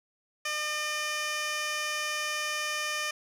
15% pulse tone with band-pass filter, 604 Hz, D5, 48 cents sharp, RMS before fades -32 dBFS, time 0.45-3.11 s, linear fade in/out 5 ms, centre 4200 Hz, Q 0.69, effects none

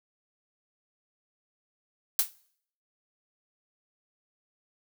blue noise with exponential decay, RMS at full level -19 dBFS, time 2.19-2.31 s, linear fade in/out 1 ms, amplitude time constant 25 ms, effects noise-tail reverb RT60 0.6 s tail -21 dB re dry

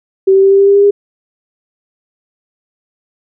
sine tone with pitch steps, 384.5 / 387.4 / 390.3 / 393.3 / 396.2 / 399.2 / 402.2 / 405.3 Hz, G4 / G4 / G4 / G4 / G4 / G4 / G4 / G#4, -33 / -20 / -8 / +6 / +18 / +32 / +44 / -42 cents, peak -4 dBFS, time 0.27-0.91 s, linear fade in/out 10 ms, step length 80 ms, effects none

